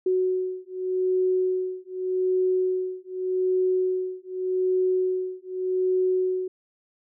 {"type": "beating tone pair", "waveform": "sine", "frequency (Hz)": [370, 370.84], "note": ["F#4", "F#4"], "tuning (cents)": [0, 4], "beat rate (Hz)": 0.84, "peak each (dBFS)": -25, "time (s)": [0.06, 6.48], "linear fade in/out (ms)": 5, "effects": []}